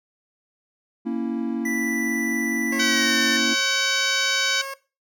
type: chord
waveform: triangle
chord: A# diminished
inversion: none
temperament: equal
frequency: 233.1 / 277.2 / 329.6 Hz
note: A#3 / C#4 / E4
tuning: 0 / 0 / 0 cents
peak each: -24 / -27 / -27 dBFS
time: 1.05-3.55 s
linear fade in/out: 20 ms
type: tone with pitch glide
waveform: square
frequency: 1975.5 to 1801.1 Hz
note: B6 to A6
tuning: 0 to +40 cents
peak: -27 dBFS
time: 1.65-3.37 s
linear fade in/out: 5 ms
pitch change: -160 cents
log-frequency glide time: 2.82-3.18 s
type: tone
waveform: 15% pulse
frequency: 544 Hz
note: C#5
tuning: 33 cents flat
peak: -24 dBFS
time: 2.72-4.74 s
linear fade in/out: 5 ms
type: harmonic tone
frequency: 760 Hz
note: F#5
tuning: 46 cents sharp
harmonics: 2 / 3 / 4 / 5 / 6 / 7 / 8 / 9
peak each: -25 / -27 / -28 / -29 / -30 / -30 / -31 / -32 dBFS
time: 2.79-4.62 s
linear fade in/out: 10 ms
effects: noise-tail reverb RT60 0.3 s tail -18 dB re dry